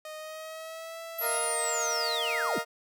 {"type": "tone with pitch glide", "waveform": "sawtooth", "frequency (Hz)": [620, 660.7], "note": ["D#5", "E5"], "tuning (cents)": [-6, 4], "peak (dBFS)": -35, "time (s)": [0.05, 1.38], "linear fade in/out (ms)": 2, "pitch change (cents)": 110, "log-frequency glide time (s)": [0.17, 1.01]}
{"type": "linear sweep", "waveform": "sine", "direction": "down", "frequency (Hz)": [11970, 112.2], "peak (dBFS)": -30, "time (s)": [1.18, 2.59], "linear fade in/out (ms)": 10}
{"type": "chord", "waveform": "20% pulse", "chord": "Bb suspended fourth", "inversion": "none", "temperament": "equal", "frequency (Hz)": [466.2, 622.3, 698.5], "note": ["Bb4", "Eb5", "F5"], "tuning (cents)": [0, 0, 0], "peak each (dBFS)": [-29, -29, -30], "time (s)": [1.2, 2.65], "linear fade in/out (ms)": 50}
{"effects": []}